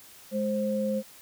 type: tone pair together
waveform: sine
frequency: 209.5 / 527.6 Hz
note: G#3 / C5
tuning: +15 / +14 cents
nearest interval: octave + major third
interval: 1599 cents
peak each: -28 dBFS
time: 0.31-1.03 s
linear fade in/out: 50 ms
effects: white hiss -51 dBFS RMS until 1.21 s